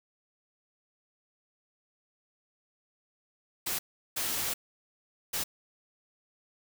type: noise bursts at uneven times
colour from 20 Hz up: white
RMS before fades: -32 dBFS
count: 3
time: 3.66-3.79 / 4.16-4.54 / 5.33-5.44 s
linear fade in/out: 10 ms
effects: none